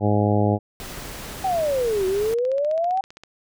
harmonic tone, 103.83 Hz, G#2, in tune, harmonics 1 / 2 / 3 / 4 / 5 / 6 / 7 / 8, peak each -20 / -23 / -25 / -26 / -27 / -28 / -28 / -29 dBFS, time 0-0.59 s, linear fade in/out 50 ms
pink noise, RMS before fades -35 dBFS, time 0.8-2.34 s, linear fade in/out 0 ms
sine exponential two-way sweep, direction down then up, 784 to 370 to 784 Hz, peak -19 dBFS, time 1.44-3.01 s, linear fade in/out 5 ms, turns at 2.06 s
click train, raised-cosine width 0.2 ms, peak -25 dBFS, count 17, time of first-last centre 2.19-3.236 s, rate 15.3 Hz
effects none

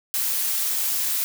blue noise, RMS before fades -24 dBFS, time 0.14-1.24 s, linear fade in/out 0 ms, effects none

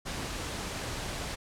pink noise, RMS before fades -36 dBFS, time 0.05-1.36 s, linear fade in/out 20 ms, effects low-pass 9000 Hz 12 dB/octave

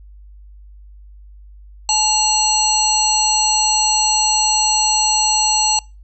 harmonic tone with a mistuned harmonic, 860 Hz, A5, 40 cents flat, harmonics 1 / 3 / 5 / 7 / 9, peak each -19 / -23 / -19 / -21 / -18 dBFS, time 1.89-5.79 s, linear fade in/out 2 ms, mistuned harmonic 3, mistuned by +130 cents, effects noise-tail reverb RT60 0.3 s tail -26 dB re dry + added 50 Hz sine -38 dBFS peak until 6.03 s

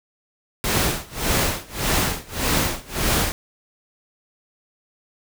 pink noise with tremolo, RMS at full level -19 dBFS, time 0.64-3.32 s, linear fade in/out 0 ms, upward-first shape sine, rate 1.7 Hz, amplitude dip 95%, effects none

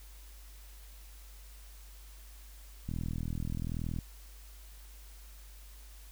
click train, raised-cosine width 5 ms, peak -24 dBFS, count 46, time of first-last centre 2.89-3.988 s, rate 41 Hz, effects added 50 Hz sine -49 dBFS peak until 6.11 s + white hiss -58 dBFS RMS until 6.11 s

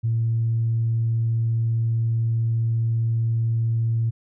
sine tone, 114.4 Hz, A#2, 32 cents flat, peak -18 dBFS, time 0.03-4.11 s, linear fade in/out 20 ms, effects tanh soft clip ceiling -14 dBFS

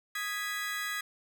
35% pulse chord, G# minor, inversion second, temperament equal, 1244.5 / 1661.2 / 1975.5 Hz, D#6 / G#6 / B6, 0 / 0 / 0 cents, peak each -38 / -35 / -35 dBFS, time 0.15-1.01 s, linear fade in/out 5 ms, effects none

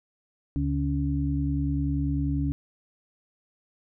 harmonic tone, 70.2 Hz, C#2, 22 cents sharp, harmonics 1 / 2 / 4, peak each -28 / -28 / -28 dBFS, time 0.56-2.52 s, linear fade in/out 0 ms, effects none

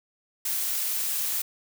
blue noise, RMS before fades -28 dBFS, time 0.45-1.42 s, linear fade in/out 5 ms, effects none

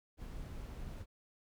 brown noise, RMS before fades -45 dBFS, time 0.17-1.06 s, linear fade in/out 50 ms, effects none

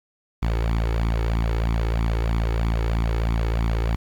sawtooth tone with flanger, 56.3 Hz, A1, 40 cents sharp, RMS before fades -22 dBFS, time 0.42-3.96 s, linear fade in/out 10 ms, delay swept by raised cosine 0.86 to 2.36 ms, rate 3.1 Hz, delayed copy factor +0.65, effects low-pass 4000 Hz 12 dB/octave + 8-bit

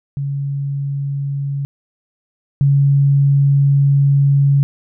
sine tone pair in turn, 140 / 140 Hz, C#3 / C#3, +18 / +18 cents, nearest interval unison, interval 0 cents, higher neither, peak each -18 / -9 dBFS, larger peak second, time 0.17-1.65 / 2.61-4.63 s, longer second, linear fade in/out 0 ms, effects none

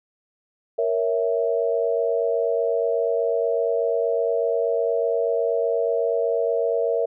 sine chord, A# diminished, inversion none, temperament equal, 466.2 / 554.4 / 659.3 Hz, A#4 / C#5 / E5, 0 / 0 / 0 cents, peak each -22 / -26 / -24 dBFS, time 0.78-7.06 s, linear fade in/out 10 ms, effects none

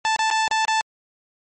sawtooth tone with dropouts, 880 Hz, A5, in tune, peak -14 dBFS, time 0.05-0.81 s, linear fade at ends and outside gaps 0 ms, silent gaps 0.162-0.191 / 0.302-0.311 / 0.479-0.512 / 0.651-0.681 s, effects MP3 32 kbps

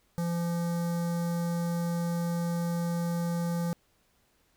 square tone with notch filter, 170.9 Hz, F3, 37 cents flat, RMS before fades -30 dBFS, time 0.18-3.73 s, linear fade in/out 0 ms, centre 2700 Hz, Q 0.67, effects pink hiss -69 dBFS RMS until 4.56 s

